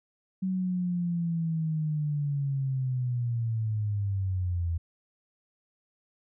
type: linear sweep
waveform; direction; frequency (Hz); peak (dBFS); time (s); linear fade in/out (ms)
sine; down; 189.3 to 82.41; -26; 0.42-4.78; 10
effects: none